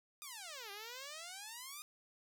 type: exponential two-way sweep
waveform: 5% pulse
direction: down then up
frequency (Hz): 1245 to 391.8 to 1245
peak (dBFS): -35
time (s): 0.22-1.82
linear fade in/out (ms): 0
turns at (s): 0.71
effects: none